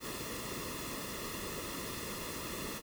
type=noise with comb filter; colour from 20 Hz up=pink; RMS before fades=-41 dBFS; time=0-2.82 s; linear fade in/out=50 ms; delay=1.3 ms; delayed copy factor=-0.7; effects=none